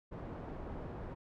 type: low-pass noise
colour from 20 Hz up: pink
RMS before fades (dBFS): -44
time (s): 0.11-1.15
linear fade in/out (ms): 20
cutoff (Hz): 870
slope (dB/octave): 12
effects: none